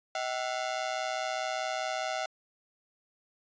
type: ring-modulated tone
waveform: sawtooth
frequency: 698.5 Hz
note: F5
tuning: in tune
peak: -24 dBFS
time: 0.15-2.26 s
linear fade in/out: 2 ms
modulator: 62.4 Hz
effects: resampled to 16000 Hz